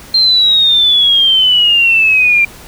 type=exponential sweep; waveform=sine; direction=down; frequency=4186 to 2366 Hz; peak=-6 dBFS; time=0.14-2.45 s; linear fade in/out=5 ms; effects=pink hiss -35 dBFS RMS until 2.67 s